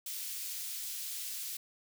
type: high-pass noise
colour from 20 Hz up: white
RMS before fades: -40 dBFS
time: 0.06-1.57 s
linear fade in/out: 5 ms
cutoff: 3200 Hz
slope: 12 dB/octave
effects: none